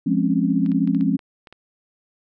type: chord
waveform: sine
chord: Db major seventh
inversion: first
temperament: equal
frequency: 174.61 / 207.7 / 261.6 / 277.2 Hz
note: F3 / Ab3 / C4 / Db4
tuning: 0 / 0 / 0 / 0 cents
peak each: -22 dBFS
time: 0.06-1.17 s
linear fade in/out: 10 ms
type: clicks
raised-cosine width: 0.3 ms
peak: -27 dBFS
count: 8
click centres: 0.662 / 0.718 / 0.875 / 0.948 / 1.01 / 1.192 / 1.472 / 1.526 s
effects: none